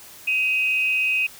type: tone pair together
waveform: sine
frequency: 2526 / 2762 Hz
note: D#7 / F7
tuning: +26 / -20 cents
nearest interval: major second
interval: 154 cents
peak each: -19 / -27 dBFS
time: 0.27-1.27 s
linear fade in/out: 10 ms
effects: white hiss -44 dBFS RMS until 1.39 s